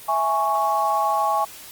sine chord, C# minor, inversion first, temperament equal, 659.3 / 830.6 / 1108.7 Hz, E5 / G#5 / C#6, 0 / 0 / 0 cents, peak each -26 / -21 / -22 dBFS, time 0.08-1.45 s, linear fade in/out 10 ms, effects white hiss -41 dBFS RMS until 1.71 s + Opus 24 kbps

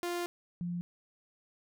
sawtooth / sine tone pair in turn, 349.2 / 174.6 Hz, F4 / F3, 0 / 0 cents, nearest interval octave, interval 1200 cents, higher first, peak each -29 / -33 dBFS, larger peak first, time 0.03-0.26 / 0.61-0.81 s, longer first, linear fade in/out 0 ms, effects none

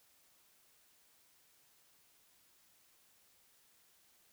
silence, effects white hiss -69 dBFS RMS until 4.32 s

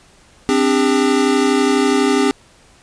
square chord, C suspended second, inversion none, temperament equal with one note detuned, 261.6 / 293.7 / 401.4 Hz, C4 / D4 / G4, 0 / 0 / +41 cents, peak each -17 / -19 / -17 dBFS, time 0.49-2.31 s, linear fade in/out 0 ms, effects pink hiss -49 dBFS RMS until 2.82 s + resampled to 22050 Hz

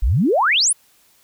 sine exponential sweep, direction up, 43.05 to 11000 Hz, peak -13 dBFS, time 0.02-0.73 s, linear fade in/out 10 ms, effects white hiss -56 dBFS RMS until 1.23 s

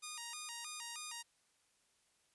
5% pulse tone with vibrato, 1072 Hz, C6, 42 cents sharp, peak -32 dBFS, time 0.02-1.23 s, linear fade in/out 20 ms, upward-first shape square, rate 3.2 Hz, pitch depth 230 cents each way, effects white hiss -75 dBFS RMS until 2.34 s + resampled to 24000 Hz

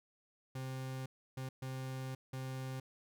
40% pulse tone bursts at uneven times, 131.1 Hz, C3, 4 cents sharp, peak -39 dBFS, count 4, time 0.55-1.06 / 1.37-1.49 / 1.62-2.15 / 2.33-2.8 s, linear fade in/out 5 ms, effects none

